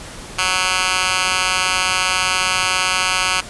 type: tone with high-pass filter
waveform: 10% pulse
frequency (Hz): 185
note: F#3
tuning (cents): 0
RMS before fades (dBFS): -18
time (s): 0.38-3.41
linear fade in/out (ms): 10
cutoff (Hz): 1700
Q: 1.3
effects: pink hiss -34 dBFS RMS until 3.49 s + resampled to 24000 Hz